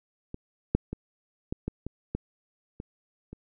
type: clicks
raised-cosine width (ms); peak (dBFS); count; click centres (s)
3; -23 / -8 / -20 / -17 / -17 / -21 / -16 / -24 / -28; 9; 0.344 / 0.75 / 0.93 / 1.525 / 1.68 / 1.866 / 2.15 / 2.801 / 3.33
effects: none